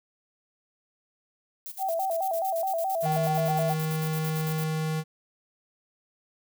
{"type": "noise with tremolo", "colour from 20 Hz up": "violet", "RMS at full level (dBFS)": -38, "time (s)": [1.66, 4.64], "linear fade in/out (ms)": 0, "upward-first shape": "square", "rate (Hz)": 8.9, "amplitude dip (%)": 75}
{"type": "tone with vibrato", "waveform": "sine", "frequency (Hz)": 713, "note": "F5", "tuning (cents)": 36, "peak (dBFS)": -25, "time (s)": [1.78, 3.76], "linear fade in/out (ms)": 50, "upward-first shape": "square", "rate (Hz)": 4.7, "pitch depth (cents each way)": 130}
{"type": "tone", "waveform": "square", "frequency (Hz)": 157.3, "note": "D#3", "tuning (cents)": 19, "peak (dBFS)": -27, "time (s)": [3.02, 5.04], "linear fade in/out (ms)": 50}
{"effects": []}